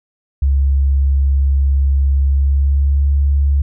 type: tone with pitch glide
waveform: sine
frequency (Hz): 68.7 to 70.35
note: C#2 to C#2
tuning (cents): -15 to +26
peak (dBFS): -10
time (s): 0.42-3.62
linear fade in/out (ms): 5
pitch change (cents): +41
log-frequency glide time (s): 2.24-3.07
effects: none